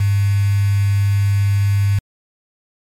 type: tone with quantisation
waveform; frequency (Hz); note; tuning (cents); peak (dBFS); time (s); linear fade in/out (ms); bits
sine; 100.1; G2; +37; -12; 0-1.99; 5; 5
effects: MP3 64 kbps